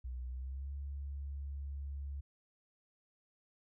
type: tone with pitch glide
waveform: sine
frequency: 62.4 to 70.04 Hz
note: B1 to C#2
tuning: +19 to +18 cents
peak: -39 dBFS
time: 0.04-2.21 s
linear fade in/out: 10 ms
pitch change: +199 cents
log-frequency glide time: 0.28-0.72 s
effects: none